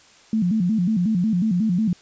sine tone with vibrato, 197.4 Hz, G3, 12 cents sharp, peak -17 dBFS, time 0.33-1.93 s, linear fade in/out 2 ms, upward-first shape square, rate 5.5 Hz, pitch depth 190 cents each way, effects white hiss -51 dBFS RMS until 2.01 s + resampled to 16000 Hz

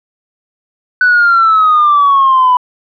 sine exponential sweep, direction down, 1500 to 987.8 Hz, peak -4 dBFS, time 1.01-2.57 s, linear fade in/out 2 ms, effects tanh soft clip ceiling -2 dBFS

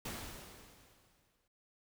pink noise with exponential decay, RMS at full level -41 dBFS, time 0.05-1.48 s, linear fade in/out 5 ms, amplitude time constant 310 ms, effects none

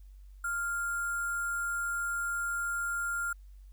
sine tone with sample-and-hold, 1396.9 Hz, F6, in tune, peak -30 dBFS, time 0.44-3.33 s, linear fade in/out 5 ms, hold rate 8820 Hz, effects added 48 Hz sine -48 dBFS peak until 3.72 s + white hiss -74 dBFS RMS until 3.72 s

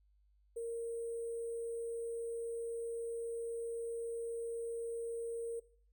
sine tone with sample-and-hold, 463.8 Hz, A#4, 9 cents flat, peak -37 dBFS, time 0.56-5.6 s, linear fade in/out 10 ms, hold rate 8820 Hz, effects noise-tail reverb RT60 0.5 s tail -18 dB re dry + added 50 Hz sine -67 dBFS peak until 5.92 s

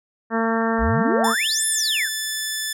harmonic tone, 226.5 Hz, A#3, 50 cents flat, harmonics 1 / 2 / 3 / 4 / 5 / 6 / 7 / 8, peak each -22 / -25 / -27 / -28 / -29 / -30 / -30 / -31 dBFS, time 0.3-1.35 s, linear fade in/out 50 ms
sine exponential two-way sweep, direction up then down, 45.07 to 11300 to 1444 Hz, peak -20 dBFS, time 0.78-2.09 s, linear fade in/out 50 ms, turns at 1.67 s
10% pulse tone with pitch glide, 1760 to 1747.8 Hz, A6 to A6, 0 to -12 cents, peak -15 dBFS, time 1.24-2.73 s, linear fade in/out 5 ms, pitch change -12 cents, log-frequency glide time 1.51-2.29 s
effects none

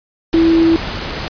sine tone in noise, 329.3 Hz, E4, 2 cents flat, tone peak -8 dBFS, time 0.34-0.76 s, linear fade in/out 0 ms, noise pink, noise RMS -23 dBFS, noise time 0.33-1.28 s, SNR +12 dB, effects resampled to 11025 Hz

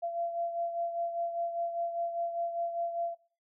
sine beating tone pair, 682 / 687 Hz, F5 / F5, -41 / -29 cents, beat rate 5 Hz, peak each -32 / -40 dBFS, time 0.02-3.15 s, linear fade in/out 20 ms, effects noise-tail reverb RT60 0.4 s tail -19 dB re dry

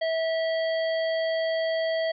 harmonic tone, 650 Hz, E5, 24 cents flat, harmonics 1 / 3 / 5 / 7, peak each -24 / -34 / -38 / -41 dBFS, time 0.01-2.12 s, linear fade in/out 10 ms, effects none

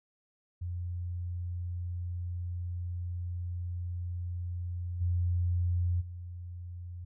sine tone with level steps, 88 Hz, F2, 14 cents sharp, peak -33 / -26 / -39 dBFS, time 0.61-7.05 s, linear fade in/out 10 ms, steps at 5 / 6 s, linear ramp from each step 20 ms, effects none

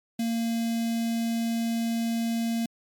square tone with notch filter, 230 Hz, A#3, 23 cents flat, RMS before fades -27 dBFS, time 0.19-2.66 s, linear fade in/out 5 ms, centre 1200 Hz, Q 0.61, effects MP3 96 kbps

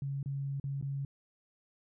sine tone with dropouts, 138.59 Hz, C#3, in tune, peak -33 dBFS, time 0.02-1.05 s, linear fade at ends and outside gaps 2 ms, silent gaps 0.229-0.259 / 0.599-0.64 / 0.813-0.825 s, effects none

